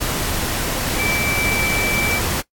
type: tone in noise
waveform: sine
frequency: 2323 Hz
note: D7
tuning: 20 cents flat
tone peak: -20 dBFS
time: 0.98-2.2 s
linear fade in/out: 20 ms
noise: pink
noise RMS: -22 dBFS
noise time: 0-2.42 s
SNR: -1 dB
effects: noise-tail reverb RT60 0.1 s tail -17 dB re dry + AAC 64 kbps